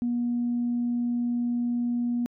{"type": "tone", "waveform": "sine", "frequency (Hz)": 240.3, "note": "B3", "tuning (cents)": -47, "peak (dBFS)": -23, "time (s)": [0.02, 2.26], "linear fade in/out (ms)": 0, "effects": ["tanh soft clip ceiling -19 dBFS"]}